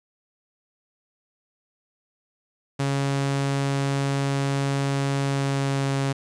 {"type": "tone with pitch glide", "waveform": "sawtooth", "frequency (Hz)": [138.59, 137.08], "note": ["C#3", "C#3"], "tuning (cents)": [0, -19], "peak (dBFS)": -18, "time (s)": [2.79, 6.13], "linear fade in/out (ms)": 10, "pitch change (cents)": -19, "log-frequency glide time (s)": [5.19, 5.98], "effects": ["resampled to 22050 Hz", "9-bit"]}